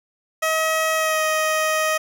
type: tone with pitch glide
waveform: 15% pulse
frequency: 637 to 626.8 Hz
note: D#5 to D#5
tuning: +41 to +13 cents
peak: -12 dBFS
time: 0.42-1.98 s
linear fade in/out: 10 ms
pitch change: -28 cents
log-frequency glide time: 0.95-1.23 s
effects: none